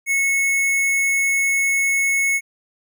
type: tone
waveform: square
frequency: 2195 Hz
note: C#7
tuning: 18 cents flat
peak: -17 dBFS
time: 0.06-2.41 s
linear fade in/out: 50 ms
effects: none